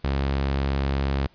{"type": "tone", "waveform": "sawtooth", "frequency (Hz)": 68.5, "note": "C#2", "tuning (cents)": -20, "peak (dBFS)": -18, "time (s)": [0.04, 1.27], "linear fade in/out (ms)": 5, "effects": ["pink hiss -59 dBFS RMS until 1.34 s", "resampled to 11025 Hz"]}